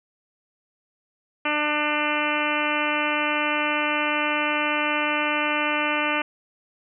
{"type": "harmonic tone", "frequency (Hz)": 298.6, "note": "D4", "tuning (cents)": 29, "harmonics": [1, 2, 3, 4, 5, 6, 7, 8, 9, 10], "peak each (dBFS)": [-30, -30, -30, -29, -30, -34, -31, -29, -30, -34], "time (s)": [1.45, 6.22], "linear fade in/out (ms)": 5, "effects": []}